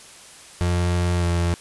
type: tone with pitch glide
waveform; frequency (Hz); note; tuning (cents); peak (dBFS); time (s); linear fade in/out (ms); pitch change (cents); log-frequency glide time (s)
35% pulse; 87.9 to 86.04; F2 to F2; +12 to -25; -17; 0.61-1.54; 0; -37; 1.17-1.25
effects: white hiss -44 dBFS RMS until 1.6 s + resampled to 24000 Hz